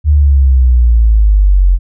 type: exponential sweep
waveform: sine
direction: down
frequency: 76 to 43.94 Hz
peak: -4 dBFS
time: 0.04-1.79 s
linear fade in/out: 50 ms
effects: none